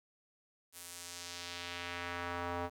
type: tone with band-pass filter sweep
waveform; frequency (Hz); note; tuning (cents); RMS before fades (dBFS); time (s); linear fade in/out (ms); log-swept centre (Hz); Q
square; 87.31; F2; 0; -42; 0.72-2.7; 50; 12000 to 790; 1.1
effects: 10-bit